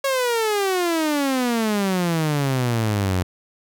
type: exponential sweep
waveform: sawtooth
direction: down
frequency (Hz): 554.4 to 88.3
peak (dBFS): -15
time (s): 0.04-3.23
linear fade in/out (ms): 5
effects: none